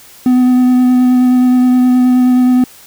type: tone with vibrato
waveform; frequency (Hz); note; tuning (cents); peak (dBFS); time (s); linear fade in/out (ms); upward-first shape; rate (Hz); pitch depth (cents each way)
triangle; 251.2; B3; +30; -4; 0.26-2.64; 2; sine; 9.5; 12
effects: white hiss -39 dBFS RMS until 2.86 s